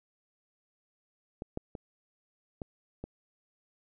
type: clicks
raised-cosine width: 2 ms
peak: -24 / -20 / -26 / -24 / -25 dBFS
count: 5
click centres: 1.421 / 1.574 / 1.752 / 2.618 / 3.04 s
effects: none